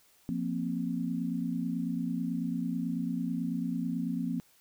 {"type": "chord", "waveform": "sine", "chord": "F suspended fourth", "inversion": "none", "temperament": "just", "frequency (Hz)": [174.61, 232.8, 261.9], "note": ["F3", "Bb3", "C4"], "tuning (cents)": [0, -2, 2], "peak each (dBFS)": -34, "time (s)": [0.29, 4.4], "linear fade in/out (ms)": 0, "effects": ["white hiss -64 dBFS RMS until 4.6 s"]}